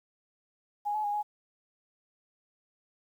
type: tone with pitch steps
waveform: sine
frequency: 827 / 853 / 822 / 836 Hz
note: G#5 / G#5 / G#5 / G#5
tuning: -8 / +46 / -18 / +11 cents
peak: -28 dBFS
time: 0.85-1.23 s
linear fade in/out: 20 ms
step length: 95 ms
effects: 10-bit